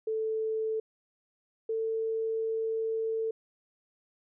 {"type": "tone pair in turn", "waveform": "sine", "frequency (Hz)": [440, 446.4], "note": ["A4", "A4"], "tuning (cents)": [0, 25], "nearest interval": "unison", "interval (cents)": 25, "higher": "second", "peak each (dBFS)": -28, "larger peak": "neither", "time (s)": [[0.07, 0.8], [1.69, 3.31]], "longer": "second", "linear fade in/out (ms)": 5, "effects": []}